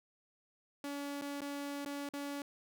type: tone with dropouts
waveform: sawtooth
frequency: 284.3 Hz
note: C#4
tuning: 44 cents sharp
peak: -35 dBFS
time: 0.84-2.42 s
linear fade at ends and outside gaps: 2 ms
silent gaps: 1.213-1.22 / 1.407-1.417 / 1.849-1.859 / 2.09-2.136 s
effects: none